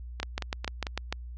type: two click trains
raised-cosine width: 0.2 ms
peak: -15 / -12 dBFS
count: 4 / 7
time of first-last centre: 0.2-0.868 / 0.23-1.126 s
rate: 4.49 / 6.7 Hz
effects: added 60 Hz sine -38 dBFS peak until 1.37 s + low-pass 5000 Hz 12 dB/octave